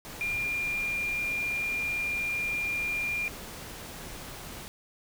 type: tone in noise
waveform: sine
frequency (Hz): 2400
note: D7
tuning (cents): +37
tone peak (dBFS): -28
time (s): 0.21-3.28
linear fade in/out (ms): 0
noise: pink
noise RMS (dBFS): -42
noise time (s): 0.05-4.68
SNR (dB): +11
effects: none